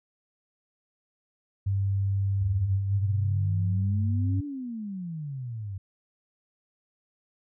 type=tone; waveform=sine; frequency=98.3 Hz; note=G2; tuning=5 cents sharp; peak=-23 dBFS; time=1.66-4.41 s; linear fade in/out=10 ms
type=exponential two-way sweep; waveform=sine; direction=up then down; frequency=73.2 to 293.7 to 93.6 Hz; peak=-32 dBFS; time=2.41-5.78 s; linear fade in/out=5 ms; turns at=4.45 s
effects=none